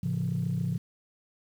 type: chord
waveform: sine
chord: A augmented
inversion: none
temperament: just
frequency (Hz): 110 / 137.5 / 171.88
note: A2 / C#3 / E#3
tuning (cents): 0 / -14 / -27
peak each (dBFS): -32 / -30 / -29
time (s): 0.03-0.78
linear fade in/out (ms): 5
effects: tanh soft clip ceiling -21 dBFS + 9-bit